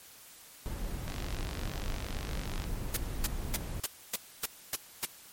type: noise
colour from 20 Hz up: brown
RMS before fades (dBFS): -36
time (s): 0.66-3.8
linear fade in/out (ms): 0
type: click train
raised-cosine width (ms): 0.2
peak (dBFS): -23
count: 77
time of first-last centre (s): 1.08-2.641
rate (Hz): 48.7
type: noise bursts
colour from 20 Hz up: white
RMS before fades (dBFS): -31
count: 8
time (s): 2.94-5.054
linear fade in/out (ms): 5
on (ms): 28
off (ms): 270
effects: white hiss -53 dBFS RMS until 5.32 s + MP3 64 kbps